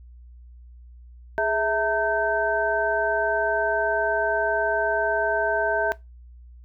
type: tone cluster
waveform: sine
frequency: 417.7 / 656 / 908 / 1547 Hz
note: G#4 / E5 / A#5 / G6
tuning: +10 / -9 / -46 / -23 cents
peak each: -28 / -23 / -27 / -25 dBFS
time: 1.38-5.92 s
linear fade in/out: 0 ms
effects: noise-tail reverb RT60 0.2 s tail -20 dB re dry + added 60 Hz sine -43 dBFS peak until 6.64 s